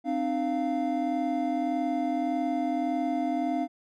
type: tone cluster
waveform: triangle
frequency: 261.7 / 303.4 / 695 Hz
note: C4 / D#4 / F5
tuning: 0 / -44 / -9 cents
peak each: -28 dBFS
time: 0.04-3.68 s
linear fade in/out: 50 ms
effects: none